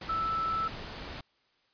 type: tone in noise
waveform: sine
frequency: 1318.5 Hz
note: E6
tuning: in tune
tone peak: -28 dBFS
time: 0.09-0.68 s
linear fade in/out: 5 ms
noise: pink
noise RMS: -41 dBFS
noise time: 0.01-1.21 s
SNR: +10 dB
effects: white hiss -70 dBFS RMS until 1.73 s + resampled to 11025 Hz